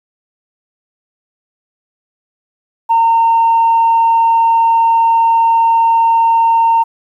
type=tone; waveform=sine; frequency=915 Hz; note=A#5; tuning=32 cents flat; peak=-6 dBFS; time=2.89-6.84 s; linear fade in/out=20 ms; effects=tanh soft clip ceiling -4 dBFS + 8-bit